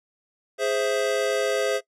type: chord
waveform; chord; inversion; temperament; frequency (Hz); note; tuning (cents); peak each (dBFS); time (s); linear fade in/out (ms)
square; Ab augmented; none; equal; 415.3 / 523.3 / 659.3; Ab4 / C5 / E5; 0 / 0 / 0; -27 / -26 / -28; 0.58-1.81; 50
effects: noise-tail reverb RT60 0.1 s tail -20 dB re dry + low-pass 10000 Hz 12 dB/octave